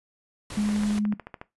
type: noise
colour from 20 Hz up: pink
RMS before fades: -38 dBFS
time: 0.5-0.99 s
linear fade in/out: 2 ms
type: tone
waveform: sine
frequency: 208.9 Hz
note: G#3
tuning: 10 cents sharp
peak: -22 dBFS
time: 0.57-1.14 s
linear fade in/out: 5 ms
type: click train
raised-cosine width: 0.5 ms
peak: -22 dBFS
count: 11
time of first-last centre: 0.69-1.415 s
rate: 13.8 Hz
effects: noise-tail reverb RT60 0.2 s tail -18 dB re dry + resampled to 24000 Hz